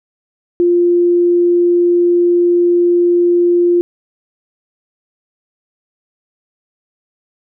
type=tone; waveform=sine; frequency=349.2 Hz; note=F4; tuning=in tune; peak=-8 dBFS; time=0.6-3.81 s; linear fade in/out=0 ms; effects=none